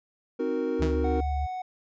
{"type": "chord", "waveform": "triangle", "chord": "C half-diminished seventh", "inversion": "none", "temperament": "equal", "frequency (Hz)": [261.6, 311.1, 370, 466.2], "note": ["C4", "Eb4", "Gb4", "Bb4"], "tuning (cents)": [0, 0, 0, 0], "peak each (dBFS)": [-30, -30, -31, -27], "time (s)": [0.39, 1.21], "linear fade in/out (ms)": 10}
{"type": "tone with vibrato", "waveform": "sine", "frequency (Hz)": 71.8, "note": "D2", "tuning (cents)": -39, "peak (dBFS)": -26, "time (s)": [0.79, 1.47], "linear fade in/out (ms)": 20, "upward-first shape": "square", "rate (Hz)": 6.5, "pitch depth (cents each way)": 13}
{"type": "tone with exponential decay", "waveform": "sawtooth", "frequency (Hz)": 160.3, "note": "E3", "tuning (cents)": -48, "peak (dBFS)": -22, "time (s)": [0.82, 1.07], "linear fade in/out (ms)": 0, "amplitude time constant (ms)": 54}
{"type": "tone", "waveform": "triangle", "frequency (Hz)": 740, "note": "F#5", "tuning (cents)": 0, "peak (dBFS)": -29, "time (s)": [1.04, 1.62], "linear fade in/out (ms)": 5}
{"effects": ["resampled to 16000 Hz"]}